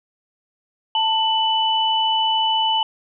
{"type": "tone pair together", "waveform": "sine", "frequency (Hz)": [887, 2984], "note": ["A5", "F#7"], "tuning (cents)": [14, 14], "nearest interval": "octave + major sixth", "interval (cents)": 2100, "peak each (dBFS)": -19, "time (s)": [0.95, 2.83], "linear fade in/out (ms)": 2, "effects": []}